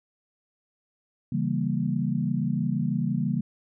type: chord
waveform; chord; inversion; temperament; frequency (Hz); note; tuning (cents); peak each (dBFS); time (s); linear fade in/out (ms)
sine; C# diminished seventh; none; equal; 138.59 / 164.81 / 196 / 233.1; C#3 / E3 / G3 / Bb3; 0 / 0 / 0 / 0; -29; 1.32-3.41; 5
effects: none